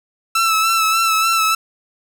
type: tone with vibrato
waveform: sawtooth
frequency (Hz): 1322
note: E6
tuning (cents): +5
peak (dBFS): -10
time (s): 0.35-1.55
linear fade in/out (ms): 5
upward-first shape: sine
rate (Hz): 3.4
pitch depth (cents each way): 34
effects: none